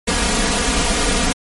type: noise with comb filter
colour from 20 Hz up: pink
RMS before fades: -17 dBFS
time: 0.07-1.33 s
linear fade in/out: 10 ms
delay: 4.2 ms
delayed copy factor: +0.9
effects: MP3 48 kbps